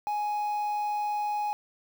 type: tone with quantisation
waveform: triangle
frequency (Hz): 834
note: G#5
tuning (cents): +7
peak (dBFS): -25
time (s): 0.07-1.53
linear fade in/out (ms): 0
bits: 8
effects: none